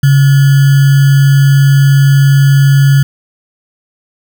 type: tone with sample-and-hold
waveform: sine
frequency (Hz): 138.59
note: C#3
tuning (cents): 0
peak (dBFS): -3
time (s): 0.03-3.03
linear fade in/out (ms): 5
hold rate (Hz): 1575
effects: none